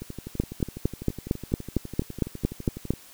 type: two click trains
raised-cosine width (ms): 3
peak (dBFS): -22 / -9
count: 36 / 12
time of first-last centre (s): 0.02-2.937 / 0.4-2.906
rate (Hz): 12 / 4.39
effects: white hiss -50 dBFS RMS until 3.13 s